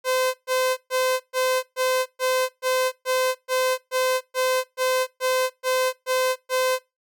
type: tone bursts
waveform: sawtooth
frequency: 514 Hz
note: C5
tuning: 31 cents flat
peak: -16 dBFS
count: 16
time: 0.04-6.79 s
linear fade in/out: 50 ms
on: 300 ms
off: 130 ms
effects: noise-tail reverb RT60 0.2 s tail -19 dB re dry